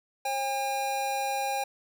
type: tone pair together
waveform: square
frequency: 539.4 / 807 Hz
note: C#5 / G#5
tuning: -47 / -50 cents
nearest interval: perfect fifth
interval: 697 cents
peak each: -36 / -29 dBFS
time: 0.25-1.64 s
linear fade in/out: 5 ms
effects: none